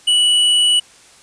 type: tone with hard clipping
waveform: sine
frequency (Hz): 2948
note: F#7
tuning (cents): -7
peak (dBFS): -12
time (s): 0.07-0.8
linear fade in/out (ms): 10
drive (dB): 12
effects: white hiss -46 dBFS RMS until 1.22 s + resampled to 22050 Hz